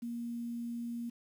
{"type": "tone with quantisation", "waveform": "sine", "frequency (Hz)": 235.7, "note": "A#3", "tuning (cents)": 19, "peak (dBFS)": -36, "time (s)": [0.02, 1.1], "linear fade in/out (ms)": 10, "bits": 10, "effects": []}